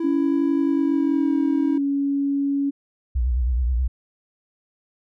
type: tone with pitch glide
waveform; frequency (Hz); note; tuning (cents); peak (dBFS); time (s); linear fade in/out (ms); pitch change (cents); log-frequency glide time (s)
triangle; 331.5 to 320.4; E4 to E4; +10 to -49; -20; 0-1.78; 5; -59; 0.6-1.35
type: tone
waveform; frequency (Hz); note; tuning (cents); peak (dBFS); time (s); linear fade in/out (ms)
sine; 280; C#4; +18; -19; 0.03-2.71; 20
type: tone with vibrato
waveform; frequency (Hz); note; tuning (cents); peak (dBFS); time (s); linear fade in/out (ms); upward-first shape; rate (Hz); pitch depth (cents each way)
sine; 61.74; B1; 0; -18; 3.15-3.88; 10; sine; 9.4; 120
effects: none